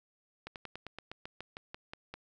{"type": "slowing click train", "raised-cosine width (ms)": 0.3, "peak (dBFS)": -26, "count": 13, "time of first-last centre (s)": [0.47, 2.14], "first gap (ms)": 88, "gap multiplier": 1.08, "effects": []}